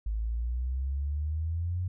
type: exponential sweep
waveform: sine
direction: up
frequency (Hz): 52.3 to 92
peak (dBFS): -28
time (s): 0.06-1.88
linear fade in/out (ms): 5
effects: none